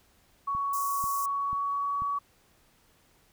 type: tone with pitch glide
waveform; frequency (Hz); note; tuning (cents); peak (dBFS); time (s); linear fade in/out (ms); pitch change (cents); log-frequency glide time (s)
sine; 1118 to 1132.3; C#6 to C#6; +14 to +36; -27; 0.47-2.19; 10; +22; 1.21-2.06
type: click train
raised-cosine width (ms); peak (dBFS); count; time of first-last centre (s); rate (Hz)
5; -31; 4; 0.55-2.021; 2.04
type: high-pass noise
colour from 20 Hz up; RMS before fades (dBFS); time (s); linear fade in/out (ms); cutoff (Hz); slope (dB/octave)
white; -38; 0.73-1.26; 5; 5500; 48
effects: pink hiss -64 dBFS RMS until 3.32 s